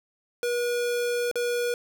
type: tone with dropouts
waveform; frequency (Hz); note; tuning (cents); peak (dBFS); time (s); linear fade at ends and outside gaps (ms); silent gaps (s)
square; 482.2; B4; -41; -25; 0.43-1.74; 1; 1.314-1.356
effects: none